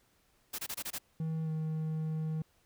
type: noise bursts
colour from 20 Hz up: white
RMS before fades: -38 dBFS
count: 6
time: 0.53-0.986 s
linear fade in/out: 10 ms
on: 56 ms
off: 24 ms
type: tone with pitch glide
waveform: triangle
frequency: 160 to 157.52 Hz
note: D#3 to D#3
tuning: +49 to +22 cents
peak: -30 dBFS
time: 1.2-2.42 s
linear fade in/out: 2 ms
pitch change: -27 cents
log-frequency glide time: 1.44-1.49 s
effects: pink hiss -70 dBFS RMS until 2.65 s